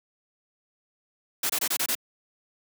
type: noise bursts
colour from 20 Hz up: white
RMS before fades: -26 dBFS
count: 6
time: 1.43-1.951 s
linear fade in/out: 5 ms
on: 66 ms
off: 25 ms
effects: high-pass 200 Hz 12 dB/octave